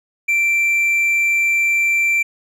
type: tone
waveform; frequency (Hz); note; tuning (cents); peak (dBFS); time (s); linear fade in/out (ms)
triangle; 2349; D7; 0; -12; 0.28-2.23; 10
effects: none